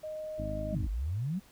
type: tone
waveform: sine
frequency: 620 Hz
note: D#5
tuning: 6 cents flat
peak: -36 dBFS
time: 0.03-0.75 s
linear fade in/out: 10 ms
type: harmonic tone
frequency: 51.6 Hz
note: G#1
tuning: 10 cents flat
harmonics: 1 / 2 / 3 / 4 / 5 / 6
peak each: -38 / -39 / -45 / -43 / -44 / -44 dBFS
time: 0.38-0.87 s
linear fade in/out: 10 ms
type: exponential two-way sweep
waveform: sine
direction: down then up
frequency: 233.1 to 47 to 205.1 Hz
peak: -30 dBFS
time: 0.72-1.4 s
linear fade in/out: 20 ms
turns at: 0.89 s
effects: pink hiss -60 dBFS RMS until 1.51 s